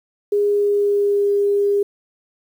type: tone with pitch glide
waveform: sine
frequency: 410 to 404.6 Hz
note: G#4 to G#4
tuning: -22 to -45 cents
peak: -14 dBFS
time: 0.32-1.83 s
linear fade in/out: 5 ms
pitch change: -23 cents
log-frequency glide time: 0.47-1.25 s
effects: 8-bit